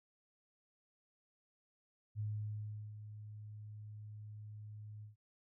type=tone with ADSR envelope; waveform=sine; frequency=105.9 Hz; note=G#2; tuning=34 cents sharp; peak=-36 dBFS; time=2.15-5.16 s; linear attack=46 ms; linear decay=740 ms; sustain=-11 dB; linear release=130 ms; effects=none